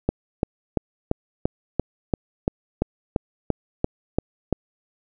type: click train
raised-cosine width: 2 ms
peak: -6 dBFS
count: 14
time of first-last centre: 0.09-4.527 s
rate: 2.93 Hz
effects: none